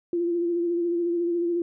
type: tone with vibrato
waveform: sine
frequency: 344 Hz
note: F4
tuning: 26 cents flat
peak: -22 dBFS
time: 0.13-1.62 s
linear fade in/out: 2 ms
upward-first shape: sine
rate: 14 Hz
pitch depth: 32 cents each way
effects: none